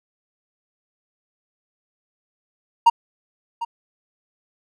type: tone with echo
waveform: triangle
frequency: 932.3 Hz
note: A#5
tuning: in tune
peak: -6 dBFS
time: 2.86-2.9 s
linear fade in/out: 10 ms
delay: 750 ms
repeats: 1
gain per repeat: -15 dB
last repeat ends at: 3.65 s
effects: none